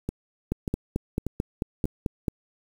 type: two click trains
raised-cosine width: 3 ms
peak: -12 / -15 dBFS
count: 9 / 4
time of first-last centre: 0.52-2.282 / 0.09-1.855 s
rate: 4.54 / 1.7 Hz
effects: 7-bit